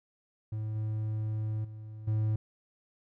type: tone with level steps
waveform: triangle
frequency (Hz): 108.3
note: A2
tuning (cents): -27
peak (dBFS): -30 / -28 / -39 / -24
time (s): 0.52-2.36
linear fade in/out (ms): 5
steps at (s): 0.75 / 1.64 / 2.07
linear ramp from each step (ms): 10
effects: none